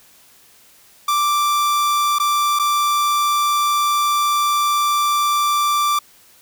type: tone with dropouts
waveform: 45% pulse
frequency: 1174.7 Hz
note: D6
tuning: in tune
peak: -15 dBFS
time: 1.08-5.99 s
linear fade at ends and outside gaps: 5 ms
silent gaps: 2.186-2.198 / 2.59-2.595 s
effects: white hiss -50 dBFS RMS until 6.41 s